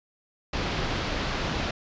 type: low-pass noise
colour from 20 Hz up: pink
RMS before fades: -29 dBFS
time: 0.53-1.71 s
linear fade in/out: 5 ms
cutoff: 4900 Hz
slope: 24 dB/octave
effects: resampled to 16000 Hz